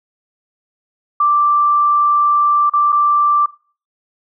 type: tone with dropouts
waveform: sine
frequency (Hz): 1174.7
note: D6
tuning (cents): 0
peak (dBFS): -10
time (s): 1.2-3.46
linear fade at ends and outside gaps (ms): 5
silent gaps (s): 2.697-2.735 / 2.922-2.926
effects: noise-tail reverb RT60 0.4 s tail -20 dB re dry